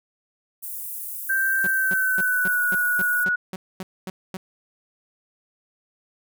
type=high-pass noise; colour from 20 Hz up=pink; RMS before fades=-33 dBFS; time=0.62-3.25 s; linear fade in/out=20 ms; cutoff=11000 Hz; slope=24 dB/octave
type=tone with pitch glide; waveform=sine; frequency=1568 to 1463 Hz; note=G6 to F#6; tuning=0 to -20 cents; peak=-19 dBFS; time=1.29-3.36 s; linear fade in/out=10 ms; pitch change=-120 cents; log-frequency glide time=1.65-2.63 s
type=tone bursts; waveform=sawtooth; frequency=187.2 Hz; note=F#3; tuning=20 cents sharp; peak=-26 dBFS; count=11; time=1.64-4.37 s; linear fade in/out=2 ms; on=30 ms; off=240 ms
effects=none